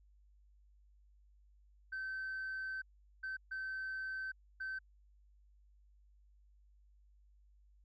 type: tone bursts at uneven times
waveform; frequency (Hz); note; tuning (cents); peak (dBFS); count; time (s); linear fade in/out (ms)
sine; 1541; G6; -30; -37; 4; 1.92-2.82 / 3.23-3.37 / 3.51-4.32 / 4.6-4.79; 10
effects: tanh soft clip ceiling -37 dBFS + added 50 Hz sine -63 dBFS peak until 7.84 s

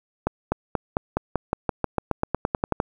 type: accelerating click train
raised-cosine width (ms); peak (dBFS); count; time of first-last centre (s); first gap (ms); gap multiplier
1; -7; 18; 0.27-2.801; 250; 0.93
effects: 8-bit

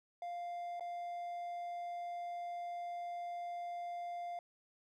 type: tone with dropouts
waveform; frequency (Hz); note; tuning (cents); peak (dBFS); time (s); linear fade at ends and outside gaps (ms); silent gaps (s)
triangle; 698.5; F5; 0; -38; 0.22-4.39; 2; 0.797-0.807
effects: none

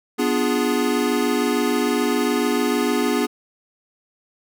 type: chord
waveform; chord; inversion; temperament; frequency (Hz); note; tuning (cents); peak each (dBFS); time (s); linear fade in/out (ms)
square; B diminished seventh; none; equal; 246.9 / 293.7 / 349.2 / 415.3; B3 / D4 / F4 / Ab4; 0 / 0 / 0 / 0; -23 / -25 / -27 / -24; 0.18-3.27; 20
effects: none

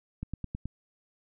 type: click train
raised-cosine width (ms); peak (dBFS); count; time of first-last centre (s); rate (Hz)
5; -22; 5; 0.23-0.656; 9.39
effects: none

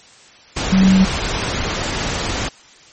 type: tone in noise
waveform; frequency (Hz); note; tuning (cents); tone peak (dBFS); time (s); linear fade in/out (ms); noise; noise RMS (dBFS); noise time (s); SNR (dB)
sine; 190; F#3; +46; -8; 0.72-1.05; 10; pink; -21; 0.56-2.49; +10
effects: white hiss -45 dBFS RMS until 2.92 s + MP3 32 kbps

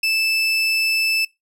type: tone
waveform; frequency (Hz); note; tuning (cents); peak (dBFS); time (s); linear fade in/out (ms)
30% pulse; 2634; E7; -2; -14; 0.03-1.25; 5
effects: noise-tail reverb RT60 0.2 s tail -23 dB re dry + low-pass 12000 Hz 12 dB/octave

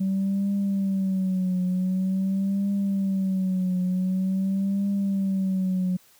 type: tone with vibrato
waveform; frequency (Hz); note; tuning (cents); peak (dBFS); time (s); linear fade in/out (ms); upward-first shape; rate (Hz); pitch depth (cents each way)
sine; 190.6; G3; -48; -20; 0-5.97; 10; triangle; 0.46; 84
effects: tanh soft clip ceiling -19 dBFS + white hiss -57 dBFS RMS until 6.19 s

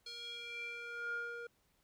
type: tone with band-pass filter sweep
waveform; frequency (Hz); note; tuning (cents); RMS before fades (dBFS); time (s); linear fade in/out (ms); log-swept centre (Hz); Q
square; 472.2; A#4; +22; -44; 0.06-1.47; 5; 4200 to 1000; 4.9
effects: pink hiss -75 dBFS RMS until 1.83 s

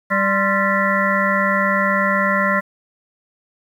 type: harmonic tone with a mistuned harmonic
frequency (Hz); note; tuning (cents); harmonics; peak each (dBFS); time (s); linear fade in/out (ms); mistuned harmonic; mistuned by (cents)
196; G3; 0; 1 / 3 / 5 / 7 / 9 / 10; -22 / -22 / -22 / -22 / -22 / -22; 0.1-2.61; 20; 5; +110
effects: 8-bit

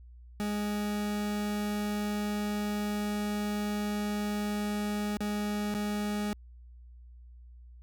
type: tone with dropouts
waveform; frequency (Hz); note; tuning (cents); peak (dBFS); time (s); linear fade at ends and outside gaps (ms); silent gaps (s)
40% pulse; 207.7; G#3; 0; -29; 0.4-6.33; 0; 5.17-5.206 / 5.741-5.749
effects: added 60 Hz sine -48 dBFS peak until 7.82 s

